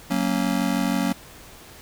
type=chord; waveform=square; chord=F# major; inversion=none; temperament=just; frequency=185 / 231.2 / 277.5 Hz; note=F#3 / A#3 / C#4; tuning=0 / -14 / +2 cents; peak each=-26 dBFS; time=0.1-1.13 s; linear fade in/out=10 ms; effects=pink hiss -45 dBFS RMS until 1.81 s